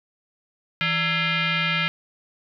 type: tone with frequency modulation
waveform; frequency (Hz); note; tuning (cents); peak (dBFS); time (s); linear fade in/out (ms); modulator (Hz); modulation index
sine; 164.81; E3; 0; -20; 0.81-1.88; 0; 751; 4.1
effects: none